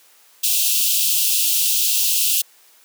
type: high-pass noise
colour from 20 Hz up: white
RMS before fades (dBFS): -18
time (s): 0.43-2.42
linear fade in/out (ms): 10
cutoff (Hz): 2600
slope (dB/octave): 96
effects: white hiss -52 dBFS RMS until 2.84 s + high-pass 400 Hz 12 dB/octave